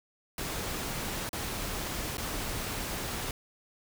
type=noise with dropouts; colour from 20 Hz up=pink; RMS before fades=-35 dBFS; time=0.38-3.31 s; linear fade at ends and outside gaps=2 ms; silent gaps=1.292-1.33 / 2.171-2.18 s; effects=none